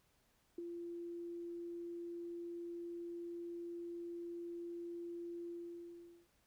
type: tone with ADSR envelope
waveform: sine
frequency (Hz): 343.4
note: F4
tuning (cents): -29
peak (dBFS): -38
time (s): 0.58-6.28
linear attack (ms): 5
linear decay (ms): 12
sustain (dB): -5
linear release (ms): 790
effects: pink hiss -75 dBFS RMS until 6.46 s